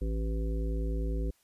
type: harmonic tone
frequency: 55 Hz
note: A1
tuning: in tune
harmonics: 1 / 3 / 5 / 7 / 9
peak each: -29 / -40 / -41 / -42 / -44 dBFS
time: 0.01-1.31 s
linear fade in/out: 10 ms
effects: white hiss -69 dBFS RMS until 1.43 s + resampled to 32000 Hz